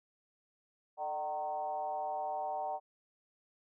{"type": "tone with frequency modulation", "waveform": "sine", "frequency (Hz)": 762, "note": "G5", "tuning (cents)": -49, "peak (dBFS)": -34, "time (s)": [0.97, 2.8], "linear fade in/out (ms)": 50, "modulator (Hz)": 160, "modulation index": 1, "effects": []}